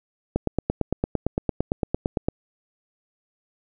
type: click train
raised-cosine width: 2 ms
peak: -8 dBFS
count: 18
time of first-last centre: 0.36-2.285 s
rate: 8.83 Hz
effects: none